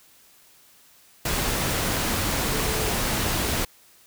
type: tone in noise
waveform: sine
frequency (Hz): 434.9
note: A4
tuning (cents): -20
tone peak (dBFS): -31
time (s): 2.52-2.9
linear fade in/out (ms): 5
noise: pink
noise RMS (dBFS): -25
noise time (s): 1.25-3.65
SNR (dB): -9
effects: white hiss -55 dBFS RMS until 4.06 s